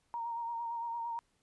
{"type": "tone with vibrato", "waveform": "sine", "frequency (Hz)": 932.3, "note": "A#5", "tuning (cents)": 0, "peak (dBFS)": -35, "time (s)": [0.14, 1.19], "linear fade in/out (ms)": 0, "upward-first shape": "sine", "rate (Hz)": 8.8, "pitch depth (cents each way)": 29, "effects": ["pink hiss -75 dBFS RMS until 1.42 s", "resampled to 24000 Hz"]}